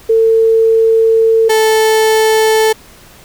sine / 35% pulse tone pair in turn, 450 / 438.7 Hz, A4 / A4, +39 / -5 cents, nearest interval unison, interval 44 cents, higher first, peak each -6 dBFS, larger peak neither, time 0.09-1.49 / 1.49-2.73 s, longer first, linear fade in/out 10 ms, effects pink hiss -40 dBFS RMS until 3.24 s

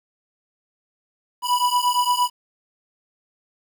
square beating tone pair, 980 / 988.7 Hz, B5 / B5, -14 / +2 cents, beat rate 8.7 Hz, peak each -21 / -22 dBFS, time 1.42-2.3 s, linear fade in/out 50 ms, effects 9-bit

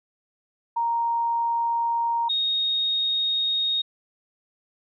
sine tone pair in turn, 932.3 / 3729 Hz, A#5 / A#7, 0 / 0 cents, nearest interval 2 octaves, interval 2400 cents, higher second, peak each -21 / -21 dBFS, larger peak neither, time 0.76-2.29 / 2.29-3.82 s, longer neither, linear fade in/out 10 ms, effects none

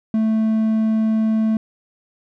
triangle tone, 220 Hz, A3, in tune, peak -13 dBFS, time 0.14-1.57 s, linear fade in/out 2 ms, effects none

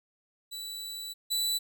sawtooth tone pair in turn, 3951 / 3967 Hz, B7 / B7, 0 / +7 cents, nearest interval unison, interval 7 cents, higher second, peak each -34 / -24 dBFS, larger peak second, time 0.51-1.14 / 1.3-1.59 s, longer first, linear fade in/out 20 ms, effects none

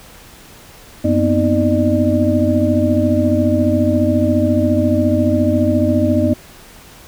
sine tone cluster, 93.8 / 240.7 / 255.1 / 312.2 / 601 Hz, F#2 / B3 / C4 / D#4 / D5, +24 / -44 / -44 / +6 / +40 cents, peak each -18 dBFS, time 1.04-6.34 s, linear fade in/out 10 ms, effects pink hiss -41 dBFS RMS until 7.07 s

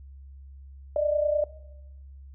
sine tone pair together, 592 / 621.9 Hz, D5 / D#5, +14 / -1 cents, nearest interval minor second, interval 85 cents, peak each -23 / -28 dBFS, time 0.96-1.44 s, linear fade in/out 2 ms, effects noise-tail reverb RT60 0.9 s tail -18 dB re dry + added 68 Hz sine -43 dBFS peak until 2.34 s

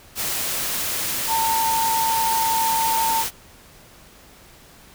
sine tone in noise, 903 Hz, A5, 45 cents sharp, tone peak -19 dBFS, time 1.27-3.25 s, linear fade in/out 50 ms, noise white, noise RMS -25 dBFS, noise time 0.15-3.31 s, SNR +3 dB, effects pink hiss -48 dBFS RMS until 4.94 s

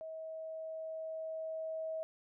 sine tone with level ramp, 640 Hz, D#5, 49 cents sharp, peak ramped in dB -42 to -36 dBFS, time 0.01-2.03 s, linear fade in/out 0 ms, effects none

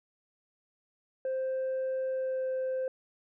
sine tone with pitch glide, 523.3 to 520 Hz, C5 to C5, 0 to -11 cents, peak -27 dBFS, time 1.25-2.88 s, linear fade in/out 2 ms, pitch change -11 cents, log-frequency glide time 2.09-2.49 s, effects tanh soft clip ceiling -28 dBFS

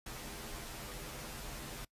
pink noise with comb filter, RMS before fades -45 dBFS, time 0.06-1.85 s, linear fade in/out 5 ms, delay 11 ms, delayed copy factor -0.95, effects noise-tail reverb RT60 0.1 s tail -23 dB re dry + resampled to 32000 Hz

